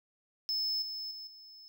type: tone with level steps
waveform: triangle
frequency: 5230 Hz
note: E8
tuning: 15 cents flat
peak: -29 / -36 / -41 / -49 dBFS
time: 0.49-1.68 s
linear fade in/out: 0 ms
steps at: 0.82 / 1.11 / 1.27 s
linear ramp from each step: 2 ms
effects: none